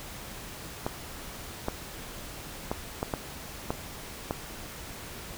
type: clicks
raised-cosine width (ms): 1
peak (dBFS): -14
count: 7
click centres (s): 0.865 / 1.684 / 2.715 / 3.029 / 3.138 / 3.705 / 4.309
effects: pink hiss -42 dBFS RMS until 5.37 s